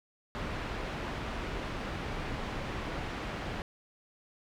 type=low-pass noise; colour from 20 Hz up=pink; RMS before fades=-37 dBFS; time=0.35-3.62 s; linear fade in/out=0 ms; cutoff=2700 Hz; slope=12 dB/octave; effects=none